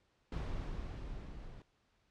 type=noise with level ramp; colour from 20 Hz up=brown; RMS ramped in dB=-37 to -50 dBFS; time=0.32-1.62 s; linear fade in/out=2 ms; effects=pink hiss -75 dBFS RMS until 2.1 s + low-pass 5000 Hz 12 dB/octave